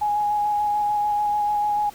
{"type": "tone with vibrato", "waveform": "sine", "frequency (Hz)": 832, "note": "G#5", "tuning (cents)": 3, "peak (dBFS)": -19, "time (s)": [0.01, 1.9], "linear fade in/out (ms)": 10, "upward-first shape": "square", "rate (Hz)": 6.8, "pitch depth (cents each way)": 12, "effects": ["pink hiss -46 dBFS RMS until 1.94 s"]}